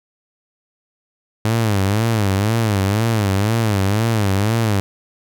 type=tone with vibrato; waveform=sawtooth; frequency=105.4 Hz; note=G#2; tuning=26 cents sharp; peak=-11 dBFS; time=1.45-4.8 s; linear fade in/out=0 ms; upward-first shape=sine; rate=2 Hz; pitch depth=160 cents each way; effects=none